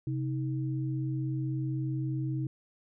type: tone pair together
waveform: sine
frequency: 132.1 / 315.8 Hz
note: C3 / D#4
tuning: +17 / +26 cents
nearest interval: octave + minor third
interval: 1509 cents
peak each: -30 / -36 dBFS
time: 0.07-2.47 s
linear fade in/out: 2 ms
effects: none